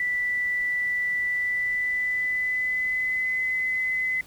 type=tone with pitch glide; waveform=sine; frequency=1973 to 2027 Hz; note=B6 to B6; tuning=-2 to +45 cents; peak=-23 dBFS; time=0-4.21 s; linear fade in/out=2 ms; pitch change=+47 cents; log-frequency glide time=1.21-3.4 s; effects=pink hiss -51 dBFS RMS until 4.26 s